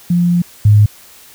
sine tone pair in turn, 174.61 / 104.64 Hz, F3 / G#2, 0 / +14 cents, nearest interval major sixth, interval 886 cents, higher first, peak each -9 / -4 dBFS, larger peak second, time 0.1-0.42 / 0.65-0.86 s, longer first, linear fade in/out 5 ms, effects white hiss -41 dBFS RMS until 1.34 s

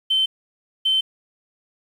sine tone pair in turn, 3085 / 3085 Hz, G7 / G7, -28 / -28 cents, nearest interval unison, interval 0 cents, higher neither, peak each -15 dBFS, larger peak neither, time 0.1-0.26 / 0.85-1.01 s, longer neither, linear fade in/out 10 ms, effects tanh soft clip ceiling -11 dBFS + 8-bit

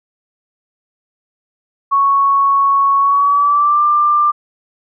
sine tone with pitch glide, 1108.7 to 1188.3 Hz, C#6 to D6, 0 to +20 cents, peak -9 dBFS, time 1.91-4.32 s, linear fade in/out 20 ms, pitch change +120 cents, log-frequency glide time 2.99-3.83 s, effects none

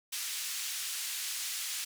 white band-pass noise, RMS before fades -37 dBFS, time 0.12-1.85 s, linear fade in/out 10 ms, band 2100 to 10000 Hz, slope 12 dB/octave, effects none

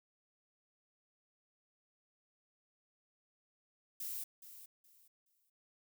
violet noise with echo, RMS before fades -42 dBFS, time 4-4.24 s, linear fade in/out 5 ms, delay 420 ms, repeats 3, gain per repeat -12 dB, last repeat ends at 5.5 s, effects none

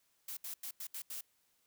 blue noise bursts at uneven times, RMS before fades -43 dBFS, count 6, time 0.28-0.37 / 0.44-0.54 / 0.63-0.71 / 0.8-0.87 / 0.94-1.02 / 1.1-1.21 s, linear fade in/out 5 ms, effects white hiss -75 dBFS RMS until 1.66 s

